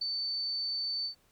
sine tone with ADSR envelope, 4534 Hz, C#8, 38 cents sharp, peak -28 dBFS, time 0.01-1.15 s, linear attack 9 ms, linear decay 5 ms, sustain -3 dB, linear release 100 ms, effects pink hiss -68 dBFS RMS until 1.31 s

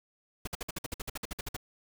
pink noise bursts, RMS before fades -36 dBFS, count 15, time 0.45-1.566 s, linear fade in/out 5 ms, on 24 ms, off 54 ms, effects none

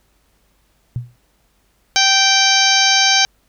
sine tone with exponential decay, 121.3 Hz, B2, 31 cents flat, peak -16 dBFS, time 0.96-1.16 s, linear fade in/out 0 ms, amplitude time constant 42 ms
harmonic tone, 780 Hz, G5, 9 cents flat, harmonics 1 / 2 / 3 / 4 / 5 / 6 / 7 / 8, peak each -19 / -19 / -19 / -19 / -19 / -19 / -19 / -19 dBFS, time 1.96-3.25 s, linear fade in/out 0 ms
effects added 50 Hz sine -61 dBFS peak until 3.48 s + pink hiss -61 dBFS RMS until 3.48 s

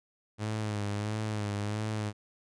sawtooth tone with vibrato, 105.3 Hz, G#2, 24 cents sharp, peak -27 dBFS, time 0.38-2.13 s, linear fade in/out 50 ms, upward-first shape sine, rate 1.5 Hz, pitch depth 54 cents each way, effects resampled to 22050 Hz

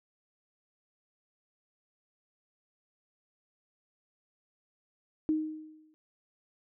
sine tone with exponential decay, 311.1 Hz, D#4, in tune, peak -23 dBFS, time 5.29-5.94 s, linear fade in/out 0 ms, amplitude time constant 140 ms, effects none

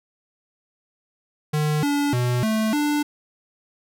square tone with pitch steps, 151.4 / 287.3 / 123.2 / 218.7 / 294.9 Hz, D#3 / D4 / B2 / A3 / D4, -47 / -38 / -4 / -10 / +7 cents, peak -20 dBFS, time 1.53-3.03 s, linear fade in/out 10 ms, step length 300 ms, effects none

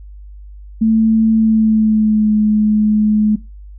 sine tone with pitch glide, 221.9 to 212.7 Hz, A3 to G#3, +15 to +42 cents, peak -9 dBFS, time 0.81-3.36 s, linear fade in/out 10 ms, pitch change -73 cents, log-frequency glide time 1.35-2.34 s, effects noise-tail reverb RT60 0.2 s tail -17 dB re dry + added 50 Hz sine -32 dBFS peak until 3.78 s

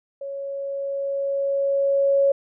sine tone with level ramp, 554.4 Hz, C#5, in tune, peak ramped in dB -29 to -14 dBFS, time 0.21-2.32 s, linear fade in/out 5 ms, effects none

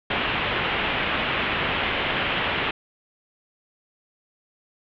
white low-pass noise, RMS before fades -25 dBFS, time 0.1-2.71 s, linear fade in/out 5 ms, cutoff 3200 Hz, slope 48 dB/octave, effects none

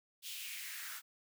white noise with high-pass filter sweep, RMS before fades -45 dBFS, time 0.22-1.02 s, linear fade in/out 50 ms, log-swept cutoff 3300 to 1300 Hz, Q 3, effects none

